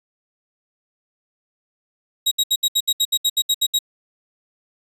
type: tone bursts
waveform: sawtooth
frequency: 3814 Hz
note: A#7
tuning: 39 cents sharp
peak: -12 dBFS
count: 13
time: 2.26-3.79 s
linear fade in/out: 10 ms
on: 54 ms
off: 69 ms
effects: resampled to 32000 Hz